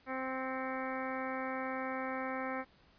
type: harmonic tone with a mistuned harmonic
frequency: 261.6 Hz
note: C4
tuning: in tune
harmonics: 1 / 2 / 3 / 4 / 5 / 6 / 7 / 8 / 9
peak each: -41 / -41 / -43 / -45 / -44 / -48 / -46 / -50 / -49 dBFS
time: 0.06-2.65 s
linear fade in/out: 50 ms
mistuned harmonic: 9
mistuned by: -65 cents
effects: pink hiss -65 dBFS RMS until 2.98 s + resampled to 11025 Hz